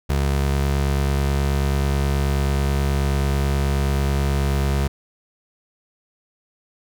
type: tone pair together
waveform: square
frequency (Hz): 69.3 / 138.59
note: C#2 / C#3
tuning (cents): 0 / 0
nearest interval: octave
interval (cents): 1200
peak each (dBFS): -20 / -24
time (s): 0.09-4.88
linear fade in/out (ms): 10
effects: none